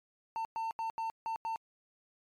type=tone bursts at uneven times; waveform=triangle; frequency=901 Hz; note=A5; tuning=41 cents sharp; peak=-31 dBFS; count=6; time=0.36-0.45 / 0.56-0.71 / 0.79-0.9 / 0.98-1.1 / 1.26-1.36 / 1.45-1.56 s; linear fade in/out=0 ms; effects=MP3 96 kbps